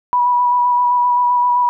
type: tone with vibrato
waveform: sine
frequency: 978 Hz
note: B5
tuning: 17 cents flat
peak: -11 dBFS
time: 0.13-1.69 s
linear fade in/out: 0 ms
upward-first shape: square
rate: 7.7 Hz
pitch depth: 14 cents each way
effects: none